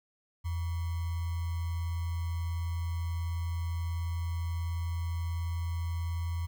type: tone with sample-and-hold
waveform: sine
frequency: 84.3 Hz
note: E2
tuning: 39 cents sharp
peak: -30 dBFS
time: 0.44-6.47 s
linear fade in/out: 20 ms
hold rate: 1050 Hz
effects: none